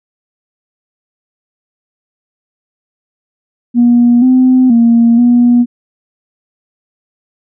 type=tone with pitch steps; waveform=sine; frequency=240 / 256.1 / 233 / 241.6 Hz; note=B3 / C4 / A#3 / B3; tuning=-49 / -37 / -1 / -38 cents; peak=-3 dBFS; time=3.74-5.66 s; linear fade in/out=50 ms; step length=480 ms; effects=tanh soft clip ceiling 0 dBFS